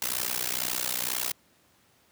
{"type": "noise with amplitude modulation", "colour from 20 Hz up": "white", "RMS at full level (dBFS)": -26, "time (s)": [0.02, 1.32], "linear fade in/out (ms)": 2, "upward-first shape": "sine", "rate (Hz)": 62.1, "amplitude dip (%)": 100, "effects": ["pink hiss -63 dBFS RMS until 2.11 s", "high-pass 100 Hz 12 dB/octave"]}